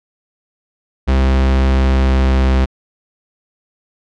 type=tone with pitch glide; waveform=45% pulse; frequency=66 to 65.54 Hz; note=C2 to C2; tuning=+16 to +4 cents; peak=-10 dBFS; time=1.07-2.66 s; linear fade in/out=20 ms; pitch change=-12 cents; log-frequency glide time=1.72-2.44 s; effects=low-pass 4000 Hz 12 dB/octave